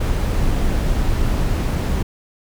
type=noise; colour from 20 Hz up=brown; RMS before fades=-18 dBFS; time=0-2.03 s; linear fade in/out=10 ms; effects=none